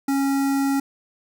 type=tone with notch filter; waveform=square; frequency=275.1 Hz; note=C#4; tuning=13 cents flat; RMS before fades=-21 dBFS; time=0.08-0.8 s; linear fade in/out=5 ms; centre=3200 Hz; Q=1; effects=none